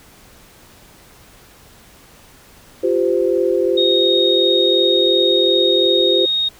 sine chord, F suspended second, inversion none, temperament equal with one note detuned, 349.2 / 392 / 515.7 Hz, F4 / G4 / C5, 0 / 0 / -25 cents, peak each -18 dBFS, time 2.83-6.26 s, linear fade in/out 10 ms
sine tone, 3729 Hz, A#7, in tune, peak -15 dBFS, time 3.77-6.49 s, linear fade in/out 10 ms
effects pink hiss -46 dBFS RMS until 6.59 s

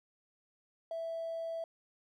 triangle tone with hard clipping, 659.3 Hz, E5, in tune, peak -36 dBFS, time 0.91-1.64 s, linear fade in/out 2 ms, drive 3 dB, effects none

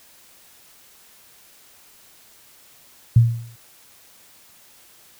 sine tone with exponential decay, 116.4 Hz, A#2, 2 cents flat, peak -6 dBFS, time 3.16-3.56 s, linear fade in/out 5 ms, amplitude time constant 86 ms, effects white hiss -51 dBFS RMS until 5.19 s

